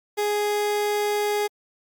30% pulse tone, 415.3 Hz, G#4, in tune, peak -19 dBFS, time 0.17-1.48 s, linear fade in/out 20 ms, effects Opus 48 kbps

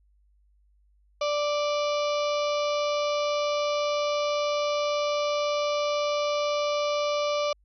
harmonic tone, 587.3 Hz, D5, in tune, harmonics 1 / 2 / 4 / 5 / 6 / 7 / 8 / 9 / 10, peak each -25 / -31 / -37 / -39 / -41 / -42 / -43 / -44 / -45 dBFS, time 1.21-7.53 s, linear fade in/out 5 ms, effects added 50 Hz sine -60 dBFS peak until 7.64 s

